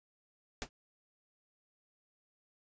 pink noise with exponential decay, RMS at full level -33 dBFS, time 0.62-0.69 s, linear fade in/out 0 ms, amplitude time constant 15 ms, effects resampled to 16000 Hz

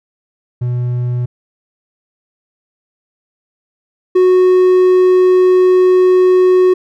triangle tone pair in turn, 122.7 / 367.7 Hz, B2 / F#4, -11 / -11 cents, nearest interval octave + perfect fifth, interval 1900 cents, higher second, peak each -12 / -4 dBFS, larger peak second, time 0.61-1.26 / 4.15-6.74 s, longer second, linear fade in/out 10 ms, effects none

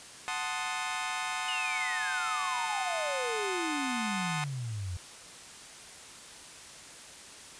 20% pulse chord, F# diminished seventh, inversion none, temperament equal, 740 / 880 / 1046.5 / 1244.5 Hz, F#5 / A5 / C6 / Eb6, 0 / 0 / 0 / 0 cents, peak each -33 dBFS, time 0.28-4.44 s, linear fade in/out 0 ms
sine exponential sweep, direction down, 2965 to 85.4 Hz, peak -33 dBFS, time 1.48-4.97 s, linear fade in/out 5 ms
effects white hiss -48 dBFS RMS until 7.59 s + resampled to 22050 Hz

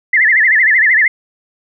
sine tone with vibrato, 1900 Hz, A#6, 33 cents sharp, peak -7 dBFS, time 0.13-1.08 s, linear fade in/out 5 ms, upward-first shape sine, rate 13 Hz, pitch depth 180 cents each way, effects none

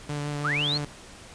sawtooth tone with vibrato, 146.2 Hz, D3, 7 cents flat, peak -25 dBFS, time 0.09-0.85 s, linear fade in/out 5 ms, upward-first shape triangle, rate 6.2 Hz, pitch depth 19 cents each way
sine linear sweep, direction up, 1111 to 4435 Hz, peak -24 dBFS, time 0.44-0.78 s, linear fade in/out 10 ms
effects pink hiss -46 dBFS RMS until 1.34 s + resampled to 22050 Hz

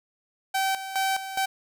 sawtooth tone with tremolo, 771 Hz, G5, 29 cents flat, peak -19 dBFS, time 0.54-1.46 s, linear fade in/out 10 ms, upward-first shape square, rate 2.4 Hz, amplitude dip 70%, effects none

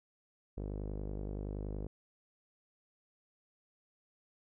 sawtooth tone with low-pass filter, 50.6 Hz, G#1, 44 cents flat, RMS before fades -40 dBFS, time 0.57-1.87 s, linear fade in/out 5 ms, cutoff 460 Hz, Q 1.7, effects none

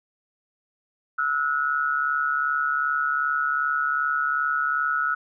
sine tone pair together, 1310 / 1452.6 Hz, E6 / F#6, -11 / -32 cents, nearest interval major second, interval 179 cents, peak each -24 dBFS, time 1.18-5.15 s, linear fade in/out 10 ms, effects none

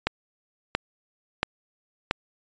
click train, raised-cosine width 0.3 ms, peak -6 dBFS, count 4, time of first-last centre 0.07-2.111 s, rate 1.47 Hz, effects resampled to 16000 Hz

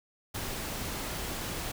pink noise, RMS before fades -36 dBFS, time 0.34-1.72 s, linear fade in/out 10 ms, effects none

